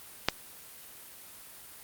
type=click; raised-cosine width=0.2 ms; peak=-5 dBFS; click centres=0.286 s; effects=white hiss -49 dBFS RMS until 1.83 s + Opus 32 kbps